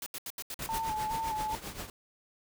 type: noise bursts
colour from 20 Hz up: white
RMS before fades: -39 dBFS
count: 7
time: 0.02-0.783 s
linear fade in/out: 2 ms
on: 43 ms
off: 77 ms
type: noise with tremolo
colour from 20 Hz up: pink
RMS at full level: -38 dBFS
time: 0.59-1.9 s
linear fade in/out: 2 ms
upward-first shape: triangle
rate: 7.6 Hz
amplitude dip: 80%
type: tone with vibrato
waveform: sine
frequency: 879 Hz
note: A5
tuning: 2 cents flat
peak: -31 dBFS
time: 0.69-1.55 s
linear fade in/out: 0 ms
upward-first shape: square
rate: 2.4 Hz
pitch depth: 34 cents each way
effects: none